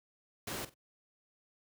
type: noise with echo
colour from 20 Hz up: pink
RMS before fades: -39 dBFS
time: 0.47-0.65 s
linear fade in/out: 5 ms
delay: 46 ms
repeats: 2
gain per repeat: -14 dB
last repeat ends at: 0.742 s
effects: high-pass 80 Hz 12 dB/octave